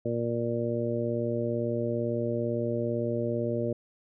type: harmonic tone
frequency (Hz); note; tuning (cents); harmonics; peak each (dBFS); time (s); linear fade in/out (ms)
117.8; A#2; +19; 1 / 2 / 3 / 4 / 5; -33 / -33 / -33 / -33 / -33; 0.05-3.73; 5
effects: none